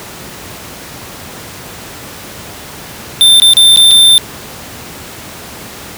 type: tone with dropouts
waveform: square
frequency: 3576 Hz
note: A7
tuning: 27 cents sharp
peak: -3 dBFS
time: 3.21-4.18 s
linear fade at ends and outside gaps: 0 ms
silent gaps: 3.399-3.42 / 3.535-3.569 / 3.761-3.773 / 3.91-3.914 s
effects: pink hiss -28 dBFS RMS until 5.97 s + high-pass 80 Hz 12 dB/octave